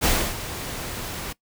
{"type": "noise with ADSR envelope", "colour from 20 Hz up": "pink", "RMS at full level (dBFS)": -19, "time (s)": [0.01, 1.33], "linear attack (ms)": 36, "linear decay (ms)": 290, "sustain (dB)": -13, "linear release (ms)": 9, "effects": ["noise-tail reverb RT60 0.1 s tail -20 dB re dry"]}